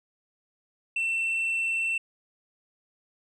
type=tone; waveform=sine; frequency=2689 Hz; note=E7; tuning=34 cents sharp; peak=-22 dBFS; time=0.96-1.98 s; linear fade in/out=5 ms; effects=tanh soft clip ceiling -24 dBFS